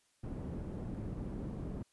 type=low-pass noise; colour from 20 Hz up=white; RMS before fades=-41 dBFS; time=0.23-1.83 s; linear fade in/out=10 ms; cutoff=220 Hz; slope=12 dB/octave; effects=white hiss -73 dBFS RMS until 1.92 s + resampled to 24000 Hz